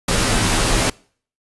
pink noise with comb filter, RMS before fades -17 dBFS, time 0.08-0.9 s, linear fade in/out 5 ms, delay 14 ms, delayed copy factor -0.7, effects noise-tail reverb RT60 0.5 s tail -25 dB re dry + resampled to 24000 Hz

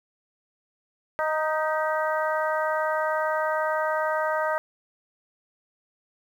harmonic tone with a mistuned harmonic, 311.1 Hz, D#4, in tune, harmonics 2 / 3 / 4 / 5 / 6, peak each -26 / -29 / -30 / -31 / -36 dBFS, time 1.19-4.58 s, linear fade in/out 0 ms, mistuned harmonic 6, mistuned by +45 cents, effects 9-bit

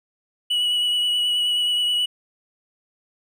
triangle tone with vibrato, 2936 Hz, F#7, 14 cents flat, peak -17 dBFS, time 0.5-2.06 s, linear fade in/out 10 ms, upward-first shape triangle, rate 9.4 Hz, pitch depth 22 cents each way, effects none

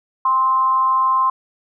sine tone with amplitude modulation, 1046.5 Hz, C6, in tune, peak -11 dBFS, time 0.25-1.3 s, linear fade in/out 5 ms, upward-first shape sine, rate 247 Hz, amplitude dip 45%, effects none

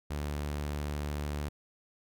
sawtooth tone, 73.42 Hz, D2, in tune, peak -29 dBFS, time 0.1-1.49 s, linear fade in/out 10 ms, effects none

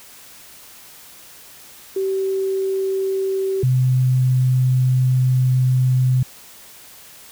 sine tone pair in turn, 384.7 / 128.07 Hz, G4 / C3, -33 / -37 cents, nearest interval octave + perfect fifth, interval 1904 cents, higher first, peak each -18 / -13 dBFS, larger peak second, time 1.96-3.63 / 3.63-6.23 s, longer second, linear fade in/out 5 ms, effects white hiss -43 dBFS RMS until 7.31 s

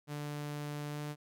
sawtooth tone with pitch glide, 147.2 to 148.31 Hz, D3 to D3, +4 to +17 cents, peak -34 dBFS, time 0.07-1.16 s, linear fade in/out 50 ms, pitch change +13 cents, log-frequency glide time 0.89-0.99 s, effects none

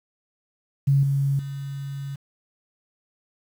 sine tone with level steps, 138.8 Hz, C#3, 3 cents sharp, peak -15 / -19 / -29 dBFS, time 0.87-2.16 s, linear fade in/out 10 ms, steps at 1.03 / 1.39 s, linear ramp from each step 2 ms, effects 8-bit

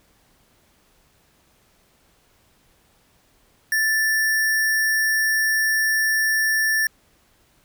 sine tone with sample-and-hold, 1760 Hz, A6, in tune, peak -17 dBFS, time 3.72-6.87 s, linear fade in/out 2 ms, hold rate 7350 Hz, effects pink hiss -60 dBFS RMS until 7.64 s

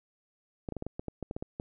clicks, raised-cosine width 2 ms, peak -22 dBFS, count 12, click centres 0.688 / 0.723 / 0.767 / 0.824 / 0.866 / 0.995 / 1.083 / 1.227 / 1.311 / 1.365 / 1.425 / 1.599 s, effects none

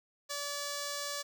5% pulse tone with notch filter, 575 Hz, D5, 37 cents flat, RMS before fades -38 dBFS, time 0.29-1.23 s, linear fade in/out 20 ms, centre 2600 Hz, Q 1.8, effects none

